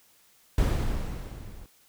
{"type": "noise with level ramp", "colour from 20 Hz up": "brown", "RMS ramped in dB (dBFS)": [-21, -46], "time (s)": [0.58, 1.66], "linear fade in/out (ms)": 2, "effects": ["white hiss -61 dBFS RMS until 1.88 s"]}